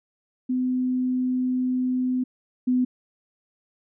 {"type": "tone pair in turn", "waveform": "sine", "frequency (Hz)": [253.8, 251.6], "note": ["B3", "B3"], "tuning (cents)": [47, 32], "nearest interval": "unison", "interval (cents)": 15, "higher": "first", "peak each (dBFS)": [-21, -18], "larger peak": "second", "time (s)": [[0.49, 2.24], [2.67, 2.85]], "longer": "first", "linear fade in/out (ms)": 10, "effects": []}